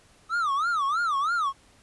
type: tone with vibrato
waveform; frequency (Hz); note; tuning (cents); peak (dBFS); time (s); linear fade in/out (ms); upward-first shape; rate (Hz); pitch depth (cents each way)
triangle; 1244.5; D#6; 0; -21; 0.29-1.53; 50; sine; 3.1; 230
effects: pink hiss -58 dBFS RMS until 1.82 s + resampled to 24000 Hz